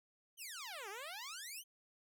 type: exponential two-way sweep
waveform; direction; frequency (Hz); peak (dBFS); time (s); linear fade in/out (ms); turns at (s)
10% pulse; down then up; 3197 to 378.4 to 3197; -37; 0.37-1.64; 50; 0.89
effects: none